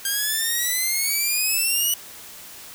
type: exponential sweep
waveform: 5% pulse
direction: up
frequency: 1594 to 2960 Hz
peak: -11 dBFS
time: 0.05-1.94 s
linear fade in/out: 2 ms
effects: white hiss -41 dBFS RMS until 2.74 s